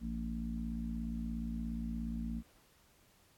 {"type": "harmonic tone", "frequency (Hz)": 57, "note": "A#1", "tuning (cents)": -38, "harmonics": [1, 3, 4, 5], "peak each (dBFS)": [-40, -44, -39, -52], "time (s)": [0, 2.43], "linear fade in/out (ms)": 50, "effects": ["pink hiss -67 dBFS RMS until 3.37 s", "AAC 64 kbps"]}